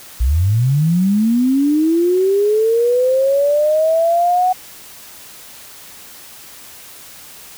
sine linear sweep, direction up, 55 to 744 Hz, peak -11 dBFS, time 0.2-4.53 s, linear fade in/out 10 ms, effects white hiss -38 dBFS RMS until 7.57 s

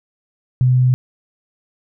sine tone, 126.8 Hz, B2, 46 cents sharp, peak -10 dBFS, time 0.61-0.94 s, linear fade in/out 0 ms, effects none

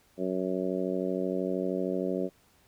harmonic tone, 93 Hz, F#2, 9 cents sharp, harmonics 2 / 3 / 4 / 5 / 6 / 7, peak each -34 / -34 / -33 / -36 / -35 / -40 dBFS, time 0.17-2.3 s, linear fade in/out 50 ms, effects pink hiss -64 dBFS RMS until 2.67 s

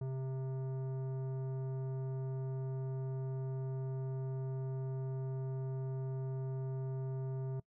triangle tone with tanh clipping, 132 Hz, C3, 16 cents sharp, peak -38 dBFS, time 0.01-7.6 s, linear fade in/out 5 ms, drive 17 dB, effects noise-tail reverb RT60 0.1 s tail -22 dB re dry

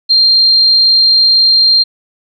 sine tone, 4186 Hz, C8, in tune, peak -5 dBFS, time 0.09-1.84 s, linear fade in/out 20 ms, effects none

